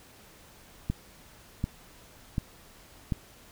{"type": "click train", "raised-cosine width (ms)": 5, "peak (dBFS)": -15, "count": 4, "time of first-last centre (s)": [0.9, 3.122], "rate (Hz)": 1.35, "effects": ["pink hiss -54 dBFS RMS until 3.51 s"]}